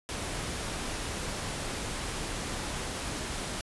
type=noise; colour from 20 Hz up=pink; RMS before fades=-35 dBFS; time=0.09-3.61 s; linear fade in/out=0 ms; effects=resampled to 24000 Hz